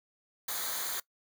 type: noise with comb filter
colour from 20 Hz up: white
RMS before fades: -35 dBFS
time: 0.48-1 s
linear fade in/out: 5 ms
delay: 0.37 ms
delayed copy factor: -0.7
effects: noise-tail reverb RT60 0.1 s tail -21 dB re dry